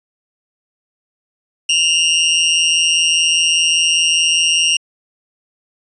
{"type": "tone with amplitude modulation", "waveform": "sawtooth", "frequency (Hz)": 2817, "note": "F7", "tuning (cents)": 14, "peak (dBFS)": -5, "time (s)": [1.69, 4.77], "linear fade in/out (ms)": 5, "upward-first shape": "sine", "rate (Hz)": 165, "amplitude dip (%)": 70, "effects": ["resampled to 22050 Hz"]}